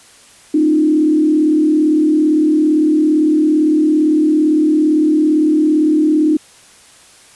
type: tone with frequency modulation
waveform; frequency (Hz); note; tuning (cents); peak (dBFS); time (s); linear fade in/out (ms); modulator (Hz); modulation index
sine; 307.1; D#4; -23; -9; 0.54-6.37; 5; 37.7; 0.67
effects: white hiss -44 dBFS RMS until 7.35 s + resampled to 24000 Hz